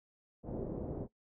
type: low-pass noise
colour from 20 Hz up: white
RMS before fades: -40 dBFS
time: 0.43-1.08 s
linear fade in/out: 50 ms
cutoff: 500 Hz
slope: 24 dB/octave
effects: noise-tail reverb RT60 0.1 s tail -17 dB re dry